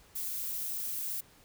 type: noise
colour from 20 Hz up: violet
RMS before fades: -36 dBFS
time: 0.15-1.21 s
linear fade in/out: 10 ms
effects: pink hiss -60 dBFS RMS until 1.44 s